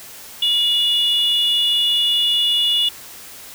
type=tone pair together; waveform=sine; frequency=2885 / 3460 Hz; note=F#7 / A7; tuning=-44 / -30 cents; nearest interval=minor third; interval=314 cents; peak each=-16 dBFS; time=0.42-2.89 s; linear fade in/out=5 ms; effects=tanh soft clip ceiling -9 dBFS + white hiss -38 dBFS RMS until 3.54 s